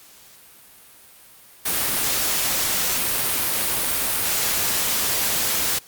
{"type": "noise", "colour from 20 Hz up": "white", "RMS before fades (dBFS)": -22, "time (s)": [1.65, 5.79], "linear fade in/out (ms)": 10, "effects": ["white hiss -48 dBFS RMS until 5.87 s", "Opus 48 kbps"]}